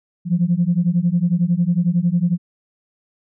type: beating tone pair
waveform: sine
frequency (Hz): 168.8 / 179.8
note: E3 / F#3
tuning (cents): +41 / -49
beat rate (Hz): 11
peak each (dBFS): -17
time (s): 0.25-2.38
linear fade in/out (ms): 50
effects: tanh soft clip ceiling -7 dBFS